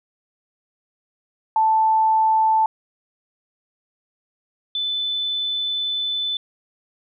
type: tone pair in turn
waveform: sine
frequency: 880 / 3509 Hz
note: A5 / A7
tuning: 0 / -5 cents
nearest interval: 2 octaves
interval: 2395 cents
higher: second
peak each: -14 / -21 dBFS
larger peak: first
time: 1.56-2.66 / 4.75-6.37 s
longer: second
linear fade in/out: 2 ms
effects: none